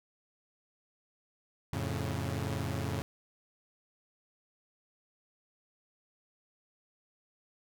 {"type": "chord", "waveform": "sawtooth", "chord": "F augmented", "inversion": "none", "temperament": "equal with one note detuned", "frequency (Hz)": [88.42, 110, 138.59], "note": ["F2", "A2", "C#3"], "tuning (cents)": [22, 0, 0], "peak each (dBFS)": -33, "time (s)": [1.73, 3.02], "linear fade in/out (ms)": 0, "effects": []}